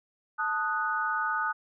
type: chord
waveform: sine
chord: D# diminished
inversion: second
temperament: equal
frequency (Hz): 880 / 1244.5 / 1480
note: A5 / D#6 / F#6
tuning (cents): 0 / 0 / 0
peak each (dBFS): -33 / -30 / -30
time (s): 0.38-1.53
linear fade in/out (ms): 20
effects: none